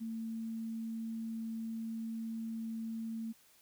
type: tone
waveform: sine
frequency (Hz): 225.2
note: A3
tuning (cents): +40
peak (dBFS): -37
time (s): 0-3.33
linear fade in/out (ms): 20
effects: white hiss -65 dBFS RMS until 3.61 s